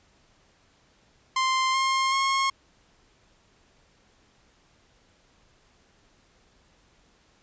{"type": "tone with pitch steps", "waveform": "sawtooth", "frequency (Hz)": [1046.5, 1064.2, 1082.2], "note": ["C6", "C6", "C#6"], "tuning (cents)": [0, 29, -42], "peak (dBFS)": -18, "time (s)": [1.36, 2.5], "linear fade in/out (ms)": 5, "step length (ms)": 380, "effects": ["pink hiss -62 dBFS RMS until 7.42 s", "resampled to 16000 Hz"]}